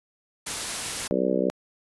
white noise, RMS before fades -30 dBFS, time 0.46-1.08 s, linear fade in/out 10 ms
harmonic tone, 64 Hz, C2, 38 cents flat, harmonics 3 / 4 / 5 / 6 / 7 / 8 / 9, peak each -29 / -29 / -29 / -29 / -29 / -29 / -29 dBFS, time 1.11-1.5 s, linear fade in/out 0 ms
effects resampled to 24000 Hz

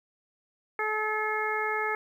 harmonic tone, 430 Hz, A4, 40 cents flat, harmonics 1 / 2 / 3 / 4 / 5, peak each -33 / -33 / -33 / -33 / -33 dBFS, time 0.79-1.95 s, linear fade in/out 2 ms, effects 10-bit

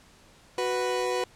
30% pulse tone pair together, 370 / 493.9 Hz, F#4 / B4, 0 / 0 cents, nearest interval perfect fourth, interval 500 cents, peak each -27 / -25 dBFS, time 0.58-1.24 s, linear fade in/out 2 ms, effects pink hiss -56 dBFS RMS until 1.35 s + low-pass 9000 Hz 12 dB/octave

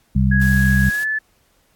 harmonic tone, 65.41 Hz, C2, in tune, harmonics 1 / 2 / 3, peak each -17 / -17 / -17 dBFS, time 0.15-0.9 s, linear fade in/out 10 ms
sine tone with pitch glide, 1661.2 to 1737.8 Hz, G#6 to A6, 0 to -22 cents, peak -18 dBFS, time 0.31-1.19 s, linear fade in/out 10 ms, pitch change +78 cents, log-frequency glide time 0.91-1.05 s
white noise, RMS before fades -35 dBFS, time 0.41-1.04 s, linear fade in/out 5 ms
effects pink hiss -60 dBFS RMS until 1.75 s + AAC 64 kbps

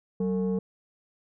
sine tone pair together, 189.9 / 451.7 Hz, F#3 / A4, +45 / +45 cents, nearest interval octave + minor third, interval 1500 cents, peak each -24 / -27 dBFS, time 0.2-0.59 s, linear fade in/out 5 ms, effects tanh soft clip ceiling -21 dBFS

